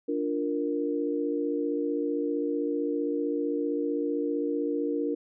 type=chord; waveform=sine; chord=Bb major; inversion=first; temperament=equal; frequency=293.7 / 349.2 / 466.2 Hz; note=D4 / F4 / Bb4; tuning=0 / 0 / 0 cents; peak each=-29 / -33 / -30 dBFS; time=0.08-5.15 s; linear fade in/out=10 ms; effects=none